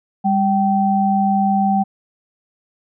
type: tone pair together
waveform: sine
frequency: 199.5 / 773.9 Hz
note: G3 / G5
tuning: +31 / -22 cents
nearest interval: octave + major seventh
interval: 2347 cents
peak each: -16 dBFS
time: 0.24-1.84 s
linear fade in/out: 20 ms
effects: none

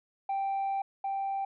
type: tone pair in turn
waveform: sine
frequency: 784 / 784 Hz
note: G5 / G5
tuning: 0 / 0 cents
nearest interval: unison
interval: 0 cents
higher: neither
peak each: -26 / -28 dBFS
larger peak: first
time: 0.29-0.82 / 1.04-1.45 s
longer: first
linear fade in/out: 5 ms
effects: tanh soft clip ceiling -27 dBFS

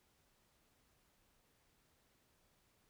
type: silence
effects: pink hiss -75 dBFS RMS until 2.89 s

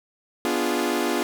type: chord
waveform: sawtooth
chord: B diminished seventh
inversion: none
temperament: equal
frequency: 246.9 / 293.7 / 349.2 / 415.3 Hz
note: B3 / D4 / F4 / Ab4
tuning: 0 / 0 / 0 / 0 cents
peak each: -24 / -24 / -22 / -25 dBFS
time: 0.45-1.23 s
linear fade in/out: 0 ms
effects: none

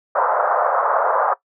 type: band-pass noise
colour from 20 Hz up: pink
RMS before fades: -18 dBFS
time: 0.15-1.34 s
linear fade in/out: 10 ms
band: 530 to 1400 Hz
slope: 48 dB/octave
effects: noise-tail reverb RT60 0.1 s tail -18 dB re dry

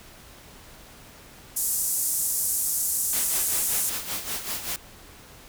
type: band-pass noise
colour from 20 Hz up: white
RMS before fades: -26 dBFS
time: 1.56-3.9 s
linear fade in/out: 10 ms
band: 7000 to 13000 Hz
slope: 24 dB/octave
type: noise with tremolo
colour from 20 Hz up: white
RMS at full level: -29 dBFS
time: 3.13-4.76 s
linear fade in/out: 0 ms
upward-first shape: sine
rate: 5.2 Hz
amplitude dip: 65%
effects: pink hiss -48 dBFS RMS until 5.48 s

